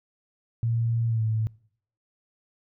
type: tone with pitch glide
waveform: sine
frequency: 115.7 to 110.28 Hz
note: A#2 to A2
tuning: -13 to +4 cents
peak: -22 dBFS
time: 0.63-1.47 s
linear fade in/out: 0 ms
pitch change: -83 cents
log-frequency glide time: 1.07-1.23 s
effects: noise-tail reverb RT60 0.6 s tail -24 dB re dry